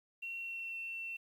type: tone with pitch glide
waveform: sine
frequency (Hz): 2729 to 2701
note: F7 to E7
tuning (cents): -41 to +42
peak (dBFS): -39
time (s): 0.22-1.17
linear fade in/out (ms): 10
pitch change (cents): -17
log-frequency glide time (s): 0.4-0.78
effects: 11-bit